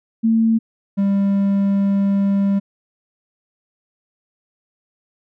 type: tone pair in turn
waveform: sine / triangle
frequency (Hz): 225.1 / 198.23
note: A3 / G3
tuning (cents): +40 / +20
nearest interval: major second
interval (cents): 220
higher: first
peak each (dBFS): -12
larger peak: neither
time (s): 0.23-0.59 / 0.97-2.6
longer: second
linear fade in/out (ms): 20
effects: none